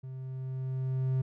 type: tone with level ramp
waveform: triangle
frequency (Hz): 130.81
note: C3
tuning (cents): 0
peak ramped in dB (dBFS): -37 to -23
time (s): 0.03-1.22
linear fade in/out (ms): 10
effects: none